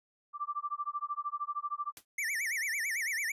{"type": "tone with tremolo", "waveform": "sine", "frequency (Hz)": 1174.7, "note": "D6", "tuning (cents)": 0, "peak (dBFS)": -30, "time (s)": [0.33, 1.93], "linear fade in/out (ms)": 50, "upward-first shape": "sine", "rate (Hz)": 13, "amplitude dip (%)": 100}
{"type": "noise with exponential decay", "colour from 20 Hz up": "white", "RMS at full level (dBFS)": -43, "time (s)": [1.97, 2.05], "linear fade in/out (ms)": 1, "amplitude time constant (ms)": 17}
{"type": "tone with vibrato", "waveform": "square", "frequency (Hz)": 2031, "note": "B6", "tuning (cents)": 48, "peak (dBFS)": -32, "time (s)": [2.18, 3.32], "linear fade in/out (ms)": 5, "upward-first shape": "sine", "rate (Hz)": 9, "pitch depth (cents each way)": 240}
{"effects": ["resampled to 32000 Hz"]}